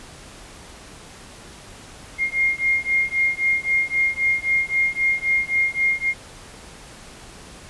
sine beating tone pair, 2127 / 2130.8 Hz, C7 / C7, +28 / +31 cents, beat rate 3.8 Hz, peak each -21 dBFS, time 2.18-6.14 s, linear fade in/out 50 ms, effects pink hiss -42 dBFS RMS until 7.69 s + resampled to 24000 Hz

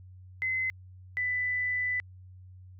sine tone pair in turn, 2047 / 1992.2 Hz, C7 / B6, -38 / +15 cents, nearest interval unison, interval 47 cents, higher first, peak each -27 dBFS, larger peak neither, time 0.42-0.7 / 1.17-2 s, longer second, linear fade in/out 0 ms, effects added 92 Hz sine -47 dBFS peak until 2.79 s

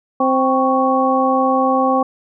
harmonic tone with a mistuned harmonic, 261.6 Hz, C4, in tune, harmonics 1 / 2 / 3 / 4, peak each -18 / -18 / -18 / -18 dBFS, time 0.2-2.03 s, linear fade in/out 5 ms, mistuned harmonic 4, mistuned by +100 cents, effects none

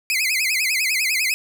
sawtooth tone with vibrato, 2291 Hz, D7, 44 cents flat, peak -15 dBFS, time 0.1-1.34 s, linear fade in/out 0 ms, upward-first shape sine, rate 10 Hz, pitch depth 210 cents each way, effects none

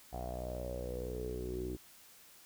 sawtooth tone with low-pass filter sweep, 61.74 Hz, B1, in tune, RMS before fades -40 dBFS, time 0.12-1.77 s, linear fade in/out 20 ms, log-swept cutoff 730 to 340 Hz, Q 9.9, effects white hiss -59 dBFS RMS until 2.45 s

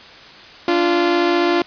sawtooth tone pair together, 291 / 346.4 Hz, D4 / F4, -16 / -14 cents, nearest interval minor third, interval 302 cents, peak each -17 / -11 dBFS, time 0.68-1.62 s, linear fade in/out 2 ms, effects white hiss -40 dBFS RMS until 1.66 s + resampled to 11025 Hz

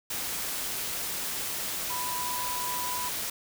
sine tone in noise, 987.8 Hz, B5, in tune, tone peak -33 dBFS, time 1.9-3.09 s, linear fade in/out 5 ms, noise white, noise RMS -33 dBFS, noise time 0.1-3.3 s, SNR -3 dB, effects none

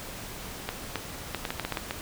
clicks, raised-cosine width 0.3 ms, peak -13 dBFS, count 10, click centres 0.69 / 0.957 / 1.347 / 1.452 / 1.505 / 1.597 / 1.65 / 1.723 / 1.772 / 1.909 s, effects pink hiss -40 dBFS RMS until 2.01 s

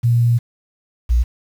sine tone pair in turn, 118.7 / 59.35 Hz, A#2 / A#1, +32 / +32 cents, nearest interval octave, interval 1200 cents, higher first, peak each -11 dBFS, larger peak neither, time 0.03-0.39 / 1.09-1.24 s, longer first, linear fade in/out 20 ms, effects 7-bit

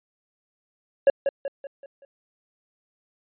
triangle tone with echo, 554.4 Hz, C#5, in tune, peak -10 dBFS, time 1.07-1.1 s, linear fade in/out 2 ms, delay 190 ms, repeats 5, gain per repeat -7 dB, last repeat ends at 2.05 s, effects resampled to 8000 Hz

